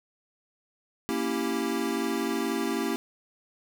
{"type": "chord", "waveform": "square", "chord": "A# diminished seventh", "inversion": "none", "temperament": "equal", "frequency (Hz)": [233.1, 277.2, 329.6, 392], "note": ["A#3", "C#4", "E4", "G4"], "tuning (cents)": [0, 0, 0, 0], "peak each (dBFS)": -33, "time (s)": [1.09, 2.96], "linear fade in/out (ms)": 0, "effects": []}